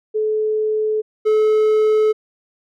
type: tone pair in turn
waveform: sine / triangle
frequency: 431.1 / 431.1 Hz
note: A4 / A4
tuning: -35 / -35 cents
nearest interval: unison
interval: 0 cents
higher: neither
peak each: -16 / -10 dBFS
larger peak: second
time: 0.14-1.02 / 1.25-2.13 s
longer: neither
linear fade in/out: 20 ms
effects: none